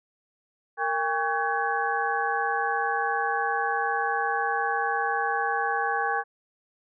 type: tone cluster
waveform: sine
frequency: 461.4 / 804 / 1121 / 1525 / 1684 Hz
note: A#4 / G5 / C#6 / G6 / G#6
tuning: -18 / +44 / +19 / -48 / +24 cents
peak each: -33 / -27 / -31 / -31 / -31 dBFS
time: 0.77-6.24 s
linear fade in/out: 50 ms
effects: none